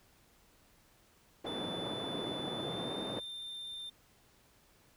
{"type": "band-pass noise", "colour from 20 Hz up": "white", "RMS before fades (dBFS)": -40, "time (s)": [1.44, 3.2], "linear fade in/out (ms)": 10, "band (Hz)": [160, 520], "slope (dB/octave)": 12}
{"type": "tone with pitch glide", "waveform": "triangle", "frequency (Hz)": [3506, 3592], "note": ["A7", "A7"], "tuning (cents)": [-7, 35], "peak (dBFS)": -40, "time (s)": [1.46, 3.9], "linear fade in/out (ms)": 10, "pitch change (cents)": 42, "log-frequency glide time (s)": [2.52, 2.95]}
{"effects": ["pink hiss -66 dBFS RMS until 4.96 s"]}